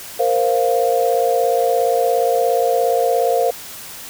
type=chord; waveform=sine; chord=Bb suspended second; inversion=none; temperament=equal; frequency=466.2 / 523.3 / 698.5 Hz; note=Bb4 / C5 / F5; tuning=0 / 0 / 0 cents; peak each=-18 dBFS; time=0.19-3.51 s; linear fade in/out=10 ms; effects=white hiss -34 dBFS RMS until 4.09 s